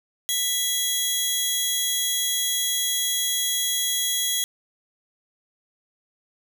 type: tone pair together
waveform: 15% pulse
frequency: 1975.5 / 3322 Hz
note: B6 / G#7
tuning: 0 / 0 cents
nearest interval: major sixth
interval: 900 cents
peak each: -26 / -15 dBFS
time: 0.29-4.44 s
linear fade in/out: 0 ms
effects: none